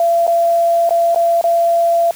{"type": "tone with dropouts", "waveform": "sine", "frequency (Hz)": 679, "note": "F5", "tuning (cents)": -49, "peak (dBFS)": -10, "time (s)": [0, 2.11], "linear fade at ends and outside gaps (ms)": 2, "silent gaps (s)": [[0.268, 0.277], [0.893, 0.907], [1.147, 1.159], [1.413, 1.44]], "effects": ["white hiss -37 dBFS RMS until 2.15 s"]}